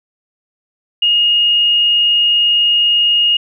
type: tone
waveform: sine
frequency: 2858 Hz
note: F7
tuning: 39 cents sharp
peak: -9 dBFS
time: 1.02-3.37 s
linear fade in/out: 5 ms
effects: none